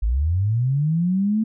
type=linear sweep; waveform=sine; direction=up; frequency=49 to 223.8 Hz; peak=-17 dBFS; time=0.02-1.44 s; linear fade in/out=10 ms; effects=none